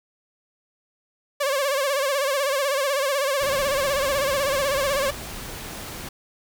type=tone with vibrato; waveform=sawtooth; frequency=554.4 Hz; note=C#5; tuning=in tune; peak=-17 dBFS; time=1.4-5.11 s; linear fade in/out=10 ms; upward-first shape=sine; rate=16 Hz; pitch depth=93 cents each way
type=noise; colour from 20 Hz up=pink; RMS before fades=-35 dBFS; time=3.41-6.09 s; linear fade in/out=5 ms
effects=none